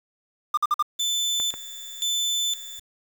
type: tone bursts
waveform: triangle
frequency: 1200 Hz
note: D6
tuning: 37 cents sharp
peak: -16 dBFS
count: 4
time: 0.54-0.826 s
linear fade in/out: 5 ms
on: 34 ms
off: 50 ms
type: tone with tremolo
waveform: 30% pulse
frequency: 3520 Hz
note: A7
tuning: in tune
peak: -20 dBFS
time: 0.99-2.8 s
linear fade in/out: 10 ms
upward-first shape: square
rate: 0.97 Hz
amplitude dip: 80%
type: clicks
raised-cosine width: 0.5 ms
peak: -21 dBFS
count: 2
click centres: 1.4 / 1.54 s
effects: 7-bit